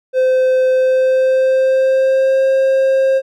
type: tone with pitch glide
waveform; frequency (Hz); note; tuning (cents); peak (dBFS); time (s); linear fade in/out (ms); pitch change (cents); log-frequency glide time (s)
triangle; 516 to 533; C5 to C5; -24 to +32; -8; 0.13-3.22; 50; +56; 0.7-2.45
effects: none